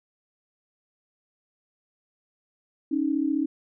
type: tone pair together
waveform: sine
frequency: 276.2 / 311.1 Hz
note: C#4 / D#4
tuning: -6 / 0 cents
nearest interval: major second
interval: 206 cents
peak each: -25 dBFS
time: 2.91-3.46 s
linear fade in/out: 10 ms
effects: none